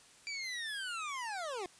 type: linear sweep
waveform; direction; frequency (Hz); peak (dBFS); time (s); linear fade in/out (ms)
25% pulse; down; 2349 to 343; -34; 0.27-1.66; 0
effects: white hiss -60 dBFS RMS until 1.79 s + resampled to 22050 Hz